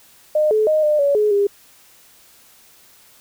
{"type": "tone with pitch steps", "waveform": "sine", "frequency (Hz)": [610, 431.5, 619, 602, 566, 421.8, 403.7], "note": ["D#5", "A4", "D#5", "D5", "C#5", "G#4", "G#4"], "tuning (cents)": [-34, -34, -9, 43, 36, 27, -49], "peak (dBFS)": -13, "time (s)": [0.35, 1.47], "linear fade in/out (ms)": 5, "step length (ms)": 160, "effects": ["white hiss -50 dBFS RMS until 3.2 s"]}